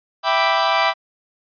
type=chord; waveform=sawtooth; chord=E minor seventh; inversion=none; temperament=equal; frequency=659.3 / 784 / 987.8 / 1174.7 Hz; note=E5 / G5 / B5 / D6; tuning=0 / 0 / 0 / 0 cents; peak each=-17 dBFS; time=0.23-0.94 s; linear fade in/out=50 ms; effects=resampled to 11025 Hz